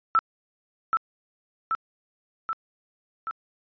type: tone with echo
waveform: sine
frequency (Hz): 1323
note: E6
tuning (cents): +6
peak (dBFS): -16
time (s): 0.15-0.19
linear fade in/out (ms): 0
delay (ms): 780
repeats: 4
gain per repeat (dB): -3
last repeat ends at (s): 3.31
effects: resampled to 11025 Hz